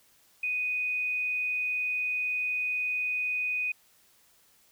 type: tone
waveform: sine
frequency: 2489 Hz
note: D#7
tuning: in tune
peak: -27 dBFS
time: 0.43-3.72 s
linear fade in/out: 5 ms
effects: white hiss -63 dBFS RMS until 4.71 s